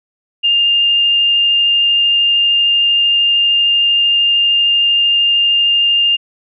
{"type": "tone with vibrato", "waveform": "sine", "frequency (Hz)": 2809, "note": "F7", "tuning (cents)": 9, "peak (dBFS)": -9, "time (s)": [0.43, 6.17], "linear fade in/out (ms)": 20, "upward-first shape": "triangle", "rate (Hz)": 13, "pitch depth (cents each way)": 8, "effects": []}